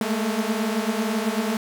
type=tone cluster; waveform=sawtooth; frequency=209.5 / 219.7 / 227.6 Hz; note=G#3 / A3 / A#3; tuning=+15 / -2 / -41 cents; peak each=-23 / -23 / -23 dBFS; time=0.01-1.57 s; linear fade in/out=2 ms; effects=none